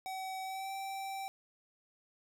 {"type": "tone with pitch glide", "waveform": "square", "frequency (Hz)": [759, 777.6], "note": ["F#5", "G5"], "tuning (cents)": [44, -14], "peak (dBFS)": -39, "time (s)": [0.06, 1.28], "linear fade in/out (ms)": 0, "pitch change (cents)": 42, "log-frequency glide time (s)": [0.43, 0.72], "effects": []}